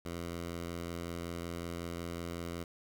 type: tone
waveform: 10% pulse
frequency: 85.4 Hz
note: F2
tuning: 38 cents flat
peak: -30 dBFS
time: 0.05-2.64 s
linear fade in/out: 5 ms
effects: none